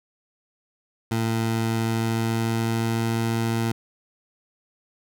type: tone with pitch glide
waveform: 20% pulse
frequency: 113.2 to 114.38 Hz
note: A2 to A#2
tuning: +50 to -32 cents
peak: -17 dBFS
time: 1.11-3.72 s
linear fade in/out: 5 ms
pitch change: +18 cents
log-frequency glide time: 1.82-3.15 s
effects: none